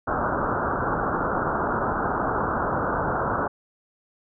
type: low-pass noise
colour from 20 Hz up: white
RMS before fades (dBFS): -25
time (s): 0.07-3.48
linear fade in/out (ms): 10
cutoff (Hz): 1500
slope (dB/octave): 96
effects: none